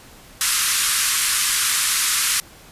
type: band-pass noise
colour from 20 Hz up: white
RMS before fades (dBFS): -20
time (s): 0.41-2.4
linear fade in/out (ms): 0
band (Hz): 1100 to 12000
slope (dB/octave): 48
effects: pink hiss -45 dBFS RMS until 2.71 s + resampled to 32000 Hz